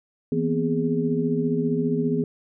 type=tone cluster; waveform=sine; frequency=163 / 239.7 / 254.6 / 414.4 Hz; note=E3 / A#3 / C4 / G#4; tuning=-19 / +48 / -47 / -4 cents; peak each=-26 dBFS; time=0.32-2.24 s; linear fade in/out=2 ms; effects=none